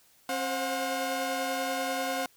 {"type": "tone cluster", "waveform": "sawtooth", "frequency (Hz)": [268.1, 526, 722], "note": ["C4", "C5", "F#5"], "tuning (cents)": [42, 9, -43], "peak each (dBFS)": [-32, -30, -28], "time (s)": [0.29, 2.26], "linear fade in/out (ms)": 2, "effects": ["white hiss -62 dBFS RMS until 2.36 s"]}